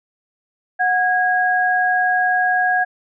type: tone pair together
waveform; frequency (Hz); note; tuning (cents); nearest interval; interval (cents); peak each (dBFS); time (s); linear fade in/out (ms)
sine; 732.3 / 1644; F#5 / G#6; -18 / -18; octave + major second; 1400; -17; 0.79-2.85; 20
effects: none